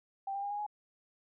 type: tone with pitch steps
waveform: sine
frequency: 784 / 796.8 / 809.8 / 823 / 836.4 Hz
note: G5 / G5 / G#5 / G#5 / G#5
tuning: 0 / +28 / -44 / -16 / +12 cents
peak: -34 dBFS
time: 0.27-0.665 s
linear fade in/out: 5 ms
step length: 79 ms
effects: none